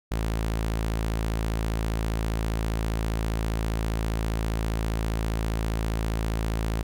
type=tone; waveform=sawtooth; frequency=55 Hz; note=A1; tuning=in tune; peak=-21 dBFS; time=0.11-6.83 s; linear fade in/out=10 ms; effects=none